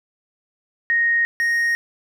sine / triangle tone pair in turn, 1864.7 / 1864.7 Hz, A#6 / A#6, 0 / 0 cents, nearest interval unison, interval 0 cents, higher neither, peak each -15 dBFS, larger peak neither, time 0.9-1.25 / 1.4-1.75 s, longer neither, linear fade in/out 0 ms, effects none

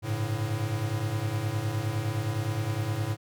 square tone cluster, 101.1 / 110.8 / 143.2 Hz, G#2 / A2 / D3, -46 / +13 / -43 cents, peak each -34 / -30 / -37 dBFS, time 0.02-3.17 s, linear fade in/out 50 ms, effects none

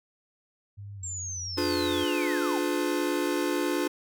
sine tone with pitch glide, 101 to 89.98 Hz, G#2 to F#2, -48 to -48 cents, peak -38 dBFS, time 0.77-2.05 s, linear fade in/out 20 ms, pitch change -200 cents, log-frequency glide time 0.96-1.05 s
sine linear sweep, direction down, 7530 to 719 Hz, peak -33 dBFS, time 1.03-2.58 s, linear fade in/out 5 ms
square chord, D diminished seventh, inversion none, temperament just, 293.7 / 352.4 / 422.9 / 507.5 Hz, D4 / F4 / Ab4 / Cb5, 0 / +16 / +31 / +47 cents, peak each -30 / -30 / -36 / -35 dBFS, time 1.57-3.88 s, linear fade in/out 10 ms
effects none

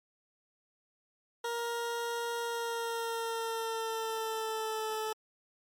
20% pulse tone with pitch glide, 469.6 to 435.6 Hz, A#4 to A4, +13 to -17 cents, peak -28 dBFS, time 1.44-5.13 s, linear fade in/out 5 ms, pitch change -130 cents, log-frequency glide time 2.4-4.93 s, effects MP3 64 kbps

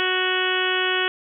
harmonic tone, 370 Hz, F#4, in tune, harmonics 1 / 2 / 3 / 4 / 5 / 6 / 7 / 8 / 9, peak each -26 / -32 / -30 / -26 / -27 / -33 / -29 / -27 / -30 dBFS, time 0-1.08 s, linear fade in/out 0 ms, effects none

